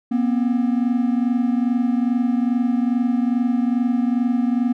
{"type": "tone pair together", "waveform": "triangle", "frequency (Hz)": [239.4, 261.8], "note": ["A#3", "C4"], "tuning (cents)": [46, 1], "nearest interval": "major second", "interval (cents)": 155, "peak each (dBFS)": [-16, -20], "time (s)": [0.11, 4.73], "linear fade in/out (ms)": 10, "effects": []}